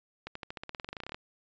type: accelerating click train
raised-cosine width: 0.3 ms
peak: -23 dBFS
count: 19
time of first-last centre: 0.27-1.145 s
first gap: 84 ms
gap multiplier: 0.93
effects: resampled to 16000 Hz